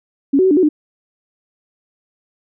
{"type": "tone with pitch steps", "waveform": "sine", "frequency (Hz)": [276.9, 374, 378.5, 293.7, 370.7, 301.5], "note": ["C#4", "F#4", "F#4", "D4", "F#4", "D4"], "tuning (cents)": [-2, 19, 39, 0, 3, 46], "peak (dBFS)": -9, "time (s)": [0.33, 0.69], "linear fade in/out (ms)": 10, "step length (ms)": 60, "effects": []}